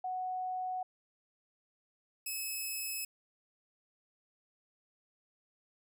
sine / 5% pulse tone pair in turn, 740 / 2584 Hz, F#5 / E7, 0 / -35 cents, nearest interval octave + minor seventh, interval 2165 cents, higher second, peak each -34 / -27 dBFS, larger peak second, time 0.04-0.83 / 2.26-3.05 s, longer neither, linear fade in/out 5 ms, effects none

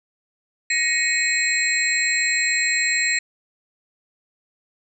sine tone cluster, 1890 / 2217 / 2521 / 4161 / 7560 Hz, A#6 / C#7 / D#7 / C8 / A#8, +23 / 0 / +22 / -10 / +23 cents, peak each -22 / -24 / -27 / -27 / -25 dBFS, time 0.7-3.19 s, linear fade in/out 5 ms, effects none

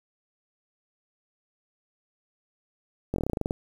slowing click train, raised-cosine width 2 ms, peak -14 dBFS, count 12, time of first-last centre 3.14-3.509 s, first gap 21 ms, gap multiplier 1.09, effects 8-bit

